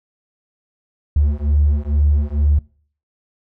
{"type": "beating tone pair", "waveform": "triangle", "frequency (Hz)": [72.2, 74.4], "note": ["D2", "D2"], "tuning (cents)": [-29, 23], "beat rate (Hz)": 2.2, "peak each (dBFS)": -13, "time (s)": [1.16, 2.59], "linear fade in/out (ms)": 5, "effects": ["noise-tail reverb RT60 0.5 s tail -26 dB re dry", "tanh soft clip ceiling -7 dBFS"]}